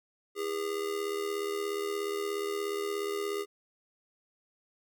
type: tone with amplitude modulation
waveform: square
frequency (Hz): 406.2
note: G#4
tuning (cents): -38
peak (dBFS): -29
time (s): 0.35-3.46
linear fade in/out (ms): 50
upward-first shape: sine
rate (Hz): 76.9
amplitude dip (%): 65
effects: none

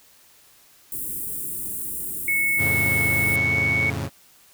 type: band-stop noise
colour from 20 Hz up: white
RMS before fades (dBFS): -30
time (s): 0.92-3.36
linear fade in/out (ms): 2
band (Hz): 400 to 8400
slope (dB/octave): 48
type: tone with pitch glide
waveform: sine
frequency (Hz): 2200 to 2222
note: C#7 to C#7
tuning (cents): -14 to +4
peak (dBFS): -19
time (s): 2.28-3.9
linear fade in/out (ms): 2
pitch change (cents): +18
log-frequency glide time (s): 3.13-3.61
type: chord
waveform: sawtooth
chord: F augmented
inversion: none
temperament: equal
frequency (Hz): 87.31 / 110 / 138.59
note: F2 / A2 / C#3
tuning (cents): 0 / 0 / 0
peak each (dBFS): -26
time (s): 2.57-4.1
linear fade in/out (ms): 50
effects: white hiss -54 dBFS RMS until 4.53 s

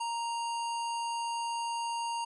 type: harmonic tone with a mistuned harmonic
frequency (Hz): 932.3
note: A#5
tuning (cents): 0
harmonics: 1 / 3 / 5 / 7 / 9 / 10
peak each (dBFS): -32 / -42 / -46 / -49 / -51 / -52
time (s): 0-2.25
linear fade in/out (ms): 10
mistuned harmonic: 10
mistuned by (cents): +24
effects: none

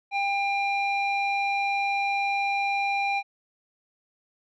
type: tone with low-pass filter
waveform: square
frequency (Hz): 798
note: G5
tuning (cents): +31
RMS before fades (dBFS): -26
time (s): 0.11-3.23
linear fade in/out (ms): 50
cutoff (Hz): 2900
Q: 3.7
effects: none

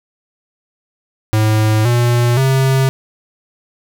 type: tone with pitch steps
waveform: square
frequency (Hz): 108.4 / 120.28 / 133.46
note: A2 / B2 / C3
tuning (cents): -25 / -45 / +35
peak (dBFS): -11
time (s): 1.33-2.89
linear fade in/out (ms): 0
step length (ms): 520
effects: none

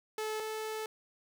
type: tone pair in turn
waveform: sawtooth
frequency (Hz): 433.1 / 435.9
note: A4 / A4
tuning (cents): -27 / -16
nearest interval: unison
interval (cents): 11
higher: second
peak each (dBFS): -30 / -32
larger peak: first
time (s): 0.18-0.4 / 0.4-0.86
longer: second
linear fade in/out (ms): 2
effects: none

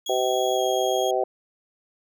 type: tone with pitch glide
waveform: 30% pulse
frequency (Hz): 3322 to 3269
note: G#7 to G#7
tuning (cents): 0 to -28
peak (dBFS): -28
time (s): 0.06-1.11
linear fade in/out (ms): 5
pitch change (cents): -28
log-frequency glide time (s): 0.55-0.6
type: harmonic tone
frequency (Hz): 127.7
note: C3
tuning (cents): -42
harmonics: 3 / 4 / 5 / 6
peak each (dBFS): -26 / -26 / -26 / -26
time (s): 0.09-1.24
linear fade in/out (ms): 5
effects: none

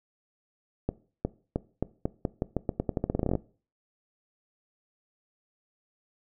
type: accelerating click train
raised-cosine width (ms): 2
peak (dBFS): -13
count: 22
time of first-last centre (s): 0.89-3.353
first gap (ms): 360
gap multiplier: 0.86
effects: noise-tail reverb RT60 0.4 s tail -20 dB re dry

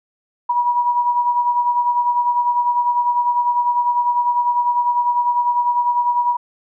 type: beating tone pair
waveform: sine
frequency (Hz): 966 / 976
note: B5 / B5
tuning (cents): -39 / -21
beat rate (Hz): 10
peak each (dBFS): -15 / -23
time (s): 0.49-6.37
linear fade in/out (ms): 10
effects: none

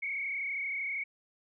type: tone with frequency modulation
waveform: sine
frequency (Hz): 2217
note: C#7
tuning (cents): 0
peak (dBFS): -32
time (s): 0.02-1.04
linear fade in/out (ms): 10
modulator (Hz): 32.6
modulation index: 2.2
effects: none

